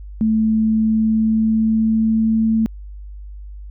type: tone with pitch glide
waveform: sine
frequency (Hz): 219.6 to 222.5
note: A3 to A3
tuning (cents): -3 to +20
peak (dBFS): -13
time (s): 0.21-2.66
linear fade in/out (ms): 0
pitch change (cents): +23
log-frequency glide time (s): 0.8-2.52
effects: added 50 Hz sine -31 dBFS peak until 3.7 s